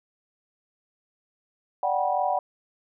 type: chord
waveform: sine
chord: G major seventh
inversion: second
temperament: equal with one note detuned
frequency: 587.3 / 740 / 784 / 972.5 Hz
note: D5 / F#5 / G5 / B5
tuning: 0 / 0 / 0 / -27 cents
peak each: -29 / -25 / -28 / -30 dBFS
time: 1.83-2.39 s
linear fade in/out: 2 ms
effects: none